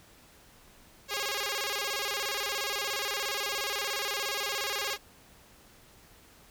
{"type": "tone with vibrato", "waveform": "5% pulse", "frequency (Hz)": 472.3, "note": "A#4", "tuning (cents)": 23, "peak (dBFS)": -19, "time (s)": [1.08, 4.98], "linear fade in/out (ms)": 50, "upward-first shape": "square", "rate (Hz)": 17, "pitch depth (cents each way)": 250, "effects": ["pink hiss -57 dBFS RMS until 6.5 s"]}